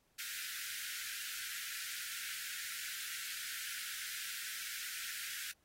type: high-pass noise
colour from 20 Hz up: pink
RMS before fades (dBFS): -44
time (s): 0.18-5.52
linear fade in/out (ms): 10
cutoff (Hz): 1400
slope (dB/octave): 96
effects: pink hiss -75 dBFS RMS until 5.64 s + AAC 48 kbps